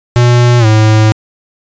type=tone with pitch glide; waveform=square; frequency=121.3 to 108.69 Hz; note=B2 to A2; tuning=-31 to -21 cents; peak=-5 dBFS; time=0.16-1.12 s; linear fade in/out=0 ms; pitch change=-190 cents; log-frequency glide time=0.59-0.66 s; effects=resampled to 16000 Hz